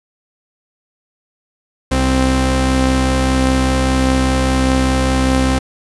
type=tone pair together; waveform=sawtooth; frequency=65 / 261.6 Hz; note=C2 / C4; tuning=-11 / 0 cents; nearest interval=2 octaves; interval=2411 cents; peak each=-11 dBFS; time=1.91-5.59 s; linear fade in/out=10 ms; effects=resampled to 24000 Hz